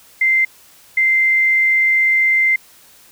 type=tone bursts at uneven times; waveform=sine; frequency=2084 Hz; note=C7; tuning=7 cents flat; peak=-11 dBFS; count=2; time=0.21-0.45 / 0.97-2.56 s; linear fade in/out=5 ms; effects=white hiss -47 dBFS RMS until 3.11 s